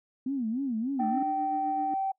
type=tone with vibrato; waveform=sine; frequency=246.9 Hz; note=B3; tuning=in tune; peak=-27 dBFS; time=0.26-1.23 s; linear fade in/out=5 ms; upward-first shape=sine; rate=3.4 Hz; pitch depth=220 cents each way
type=tone; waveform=sine; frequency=774 Hz; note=G5; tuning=22 cents flat; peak=-26 dBFS; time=0.99-2.12 s; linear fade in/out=10 ms
type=tone with tremolo; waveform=sine; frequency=297.9 Hz; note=D4; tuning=25 cents sharp; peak=-31 dBFS; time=1-1.94 s; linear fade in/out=2 ms; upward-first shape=sine; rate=7.7 Hz; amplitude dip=50%
effects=noise-tail reverb RT60 0.1 s tail -24 dB re dry + tanh soft clip ceiling -18 dBFS